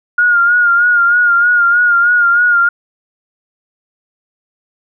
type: tone with vibrato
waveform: sine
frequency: 1422 Hz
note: F6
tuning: 31 cents sharp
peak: -7 dBFS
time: 0.18-2.69 s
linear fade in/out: 5 ms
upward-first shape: sine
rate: 3.2 Hz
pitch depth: 45 cents each way
effects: none